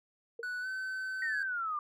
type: tone with exponential decay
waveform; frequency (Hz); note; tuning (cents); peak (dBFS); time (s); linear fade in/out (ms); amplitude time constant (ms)
sine; 463.8; A#4; -9; -35; 0.39-0.47; 5; 16
type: tone with pitch glide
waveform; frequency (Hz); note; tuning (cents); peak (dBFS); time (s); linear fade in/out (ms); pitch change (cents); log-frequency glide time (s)
triangle; 1480 to 1527.8; F#6 to G6; 0 to -45; -33; 0.43-1.43; 2; +55; 0.61-0.67
type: exponential sweep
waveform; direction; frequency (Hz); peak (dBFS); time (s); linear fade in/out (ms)
sine; down; 1900 to 1174.7; -32; 1.22-1.79; 2
effects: none